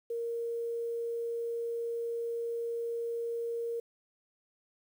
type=tone with quantisation; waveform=sine; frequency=466.2 Hz; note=A#4; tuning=in tune; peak=-32 dBFS; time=0.1-3.8 s; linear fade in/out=5 ms; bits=10; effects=none